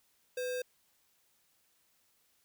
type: tone with sample-and-hold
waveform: sine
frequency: 500 Hz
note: B4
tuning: 21 cents sharp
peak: -33 dBFS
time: 0.37-0.62 s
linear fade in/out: 5 ms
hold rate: 2100 Hz
effects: white hiss -72 dBFS RMS until 2.44 s